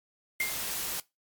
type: tone with exponential decay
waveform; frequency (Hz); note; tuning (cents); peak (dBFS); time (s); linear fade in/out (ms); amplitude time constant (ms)
sine; 2113; C7; +16; -25; 0.4-0.62; 5; 46
type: noise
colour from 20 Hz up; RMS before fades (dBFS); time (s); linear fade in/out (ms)
white; -34; 0.4-1; 2
effects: noise-tail reverb RT60 0.2 s tail -20 dB re dry + MP3 96 kbps